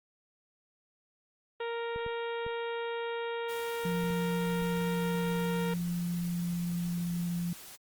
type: harmonic tone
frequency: 466.2 Hz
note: A#4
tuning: in tune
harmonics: 1 / 2 / 3 / 4 / 5 / 6 / 7 / 8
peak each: -34 / -40 / -44 / -46 / -48 / -50 / -51 / -52 dBFS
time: 1.6-5.74 s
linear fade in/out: 5 ms
type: clicks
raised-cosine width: 5 ms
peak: -32 dBFS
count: 6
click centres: 1.961 / 2.064 / 2.465 / 4.038 / 4.105 / 4.621 s
type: noise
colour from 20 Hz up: white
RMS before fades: -48 dBFS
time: 3.48-7.77 s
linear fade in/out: 20 ms
type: tone with pitch glide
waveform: sine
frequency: 174.61 to 173.1 Hz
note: F3 to F3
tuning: 0 to -15 cents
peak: -30 dBFS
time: 3.85-7.53 s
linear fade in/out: 2 ms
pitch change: -15 cents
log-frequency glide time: 4.37-7.16 s
effects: Opus 32 kbps